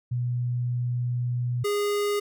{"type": "tone pair in turn", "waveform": ["sine", "square"], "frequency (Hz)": [122.4, 410.9], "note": ["B2", "G#4"], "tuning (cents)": [-15, -18], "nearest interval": "octave + major sixth", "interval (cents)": 2097, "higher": "second", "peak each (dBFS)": -24, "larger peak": "neither", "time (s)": [[0.11, 1.64], [1.64, 2.2]], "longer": "first", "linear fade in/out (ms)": 10, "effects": []}